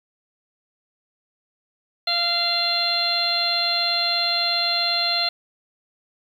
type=harmonic tone; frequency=691 Hz; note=F5; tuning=19 cents flat; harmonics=1 / 2 / 3 / 4 / 5 / 6; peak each=-28 / -31 / -31 / -31 / -28 / -21 dBFS; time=2.07-5.29 s; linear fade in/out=5 ms; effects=8-bit